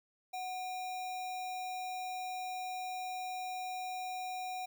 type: tone with sample-and-hold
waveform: sine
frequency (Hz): 739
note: F#5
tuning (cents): -2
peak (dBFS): -37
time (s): 0.33-4.66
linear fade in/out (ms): 10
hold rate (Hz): 3150
effects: none